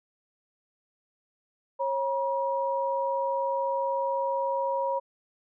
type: tone pair together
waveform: sine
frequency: 544.8 / 958 Hz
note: C#5 / A#5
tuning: -30 / +47 cents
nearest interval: minor seventh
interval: 977 cents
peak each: -28 dBFS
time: 1.79-5 s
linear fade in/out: 20 ms
effects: none